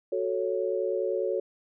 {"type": "chord", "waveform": "sine", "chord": "F# minor", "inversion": "none", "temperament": "equal", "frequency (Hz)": [370, 440, 554.4], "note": ["F#4", "A4", "C#5"], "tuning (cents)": [0, 0, 0], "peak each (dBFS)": -30, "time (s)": [0.12, 1.4], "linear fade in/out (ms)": 5, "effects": []}